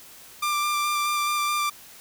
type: tone with vibrato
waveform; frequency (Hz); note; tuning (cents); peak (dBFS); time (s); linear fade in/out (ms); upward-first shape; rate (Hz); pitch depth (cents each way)
sawtooth; 1186; D6; +17; -19; 0.42-1.7; 10; square; 4.7; 10
effects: white hiss -47 dBFS RMS until 2 s